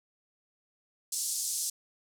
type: band-pass noise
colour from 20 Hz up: white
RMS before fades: -33 dBFS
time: 1.12-1.7 s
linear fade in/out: 5 ms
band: 5200 to 10000 Hz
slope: 24 dB/octave
effects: none